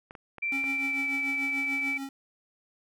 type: clicks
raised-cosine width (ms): 0.5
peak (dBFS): -28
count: 4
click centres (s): 0.109 / 0.152 / 0.383 / 0.641
type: tone with pitch glide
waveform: sine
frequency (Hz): 2349 to 2310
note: D7 to D7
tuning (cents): 0 to -29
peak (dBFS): -27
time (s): 0.42-1.98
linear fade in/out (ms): 10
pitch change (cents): -29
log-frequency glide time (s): 0.69-1.08
type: tone with tremolo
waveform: square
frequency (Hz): 272.7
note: C#4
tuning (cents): -28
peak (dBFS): -33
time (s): 0.52-2.09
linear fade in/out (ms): 2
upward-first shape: triangle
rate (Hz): 6.8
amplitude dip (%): 75
effects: none